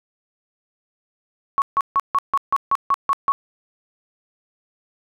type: tone bursts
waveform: sine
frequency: 1108.7 Hz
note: C#6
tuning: in tune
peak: -14 dBFS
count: 10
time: 1.58-3.32 s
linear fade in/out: 0 ms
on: 39 ms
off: 150 ms
effects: none